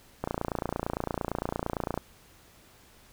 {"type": "click train", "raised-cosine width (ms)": 1, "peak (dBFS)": -15, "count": 51, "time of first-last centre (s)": [0.24, 1.976], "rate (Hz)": 28.8, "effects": ["pink hiss -57 dBFS RMS until 3.12 s"]}